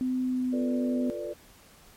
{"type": "tone with pitch glide", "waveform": "sine", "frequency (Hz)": [255.7, 251.9], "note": ["C4", "B3"], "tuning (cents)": [-40, 34], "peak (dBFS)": -25, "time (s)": [0.01, 1.1], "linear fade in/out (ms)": 0, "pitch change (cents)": -26, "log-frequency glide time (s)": [0.2, 0.63]}
{"type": "chord", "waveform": "sine", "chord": "B half-diminished seventh", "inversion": "second", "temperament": "equal with one note detuned", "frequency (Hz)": [349.2, 443.3, 493.9, 587.3], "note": ["F4", "A4", "B4", "D5"], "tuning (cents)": [0, 13, 0, 0], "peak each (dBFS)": [-38, -39, -39, -35], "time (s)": [0.52, 1.34], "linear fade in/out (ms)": 20}
{"effects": ["pink hiss -55 dBFS RMS until 1.96 s", "MP3 64 kbps"]}